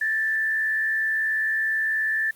sine tone with frequency modulation, 1760 Hz, A6, in tune, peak -21 dBFS, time 0.01-2.31 s, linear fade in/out 5 ms, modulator 78.5 Hz, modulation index 0.5, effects white hiss -53 dBFS RMS until 2.35 s + Opus 48 kbps

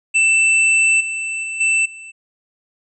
square tone with level steps, 2662 Hz, E7, 16 cents sharp, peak -12 / -22 / -24 / -14 / -34 dBFS, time 0.14-2.12 s, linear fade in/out 20 ms, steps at 1 / 1.43 / 1.6 / 1.85 s, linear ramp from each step 10 ms, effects resampled to 24000 Hz

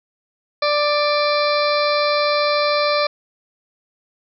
harmonic tone, 589 Hz, D5, 5 cents sharp, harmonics 1 / 2 / 3 / 4 / 6 / 7 / 8 / 9, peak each -18 / -21 / -30 / -25 / -32 / -26 / -28 / -34 dBFS, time 0.62-3.07 s, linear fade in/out 5 ms, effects none

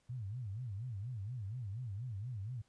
sine tone with vibrato, 111.3 Hz, A2, 20 cents sharp, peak -39 dBFS, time 0.09-2.62 s, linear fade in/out 10 ms, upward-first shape sine, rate 4.2 Hz, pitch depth 260 cents each way, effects pink hiss -75 dBFS RMS until 2.68 s + resampled to 22050 Hz

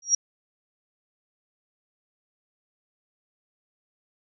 sine tone with exponential growth, 5670 Hz, F8, 25 cents sharp, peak -13 dBFS, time 0.02-0.15 s, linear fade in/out 5 ms, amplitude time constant 27 ms, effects none

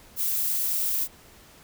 violet noise, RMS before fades -26 dBFS, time 0.16-1.08 s, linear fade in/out 50 ms, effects pink hiss -52 dBFS RMS until 1.63 s

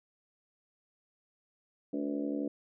harmonic tone with a mistuned harmonic, 71.6 Hz, D2, 43 cents flat, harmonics 3 / 4 / 5 / 6 / 7 / 8 / 9, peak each -40 / -33 / -42 / -47 / -41 / -48 / -48 dBFS, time 1.93-2.48 s, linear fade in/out 5 ms, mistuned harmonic 6, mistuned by +93 cents, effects none

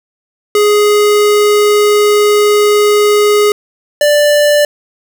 square tone pair in turn, 416.3 / 588.7 Hz, G#4 / D5, +4 / +4 cents, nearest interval tritone, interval 600 cents, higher second, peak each -7 dBFS, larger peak neither, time 0.55-3.52 / 4.01-4.65 s, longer first, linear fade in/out 2 ms, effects none

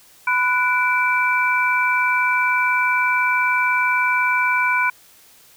sine tone cluster, 1002 / 1476 / 2328 Hz, B5 / F#6 / D7, +25 / -5 / -16 cents, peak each -20 dBFS, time 0.27-4.9 s, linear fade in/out 5 ms, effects white hiss -50 dBFS RMS until 5.56 s

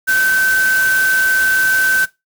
sine tone in noise, 1537 Hz, G6, 35 cents flat, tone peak -11 dBFS, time 0.07-2.06 s, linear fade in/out 20 ms, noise white, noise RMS -24 dBFS, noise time 0.07-2.06 s, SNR +10 dB, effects noise-tail reverb RT60 0.2 s tail -18 dB re dry

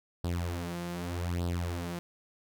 sawtooth tone with flanger, 87 Hz, F2, 6 cents flat, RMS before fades -34 dBFS, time 0.24-1.99 s, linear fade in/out 0 ms, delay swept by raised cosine 0.22 to 5.92 ms, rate 0.83 Hz, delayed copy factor +0.75, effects none

